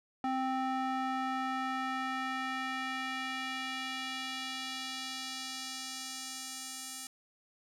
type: tone with band-pass filter sweep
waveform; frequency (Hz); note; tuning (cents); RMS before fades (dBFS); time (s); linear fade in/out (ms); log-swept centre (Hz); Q
square; 261.6; C4; 0; -37; 0.24-7.07; 2; 790 to 8400; 1.2
effects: none